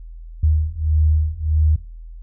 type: beating tone pair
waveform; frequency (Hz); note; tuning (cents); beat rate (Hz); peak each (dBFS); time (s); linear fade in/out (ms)
sine; 76.6 / 78.2; D#2 / D#2; -27 / +9; 1.6; -18 / -17; 0.43-1.76; 5
effects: noise-tail reverb RT60 0.4 s tail -19 dB re dry + added 41 Hz sine -33 dBFS peak until 2.22 s